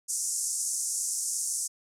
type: band-pass noise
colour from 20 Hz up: white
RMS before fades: -31 dBFS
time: 0.08-1.68 s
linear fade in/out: 20 ms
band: 5800 to 10000 Hz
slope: 48 dB/octave
effects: none